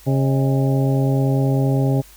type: harmonic tone with a mistuned harmonic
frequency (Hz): 135.5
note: C#3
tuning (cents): -39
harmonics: 1 / 2 / 3 / 4 / 5 / 6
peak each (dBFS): -16 / -22 / -26 / -28 / -30 / -32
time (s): 0.06-2.02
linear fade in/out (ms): 20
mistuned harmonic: 5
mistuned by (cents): -120
effects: added 50 Hz sine -47 dBFS peak until 2.16 s + white hiss -47 dBFS RMS until 2.16 s